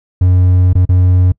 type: tone with dropouts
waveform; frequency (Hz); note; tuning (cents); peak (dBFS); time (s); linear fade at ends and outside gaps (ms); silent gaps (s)
triangle; 91; F#2; -28; -4; 0.21-1.32; 5; 0.731-0.752 / 0.853-0.891
effects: noise-tail reverb RT60 0.1 s tail -24 dB re dry